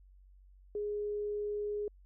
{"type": "tone", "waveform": "sine", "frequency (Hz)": 415.3, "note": "G#4", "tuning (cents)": 0, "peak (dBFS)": -33, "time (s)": [0.75, 1.88], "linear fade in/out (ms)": 2, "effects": ["added 47 Hz sine -56 dBFS peak until 2.05 s"]}